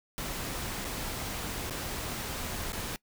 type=noise with dropouts; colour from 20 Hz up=pink; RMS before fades=-36 dBFS; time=0.18-2.96 s; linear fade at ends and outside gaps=0 ms; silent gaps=0.845-0.85 / 1.698-1.708 / 2.721-2.731 s; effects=noise-tail reverb RT60 0.1 s tail -22 dB re dry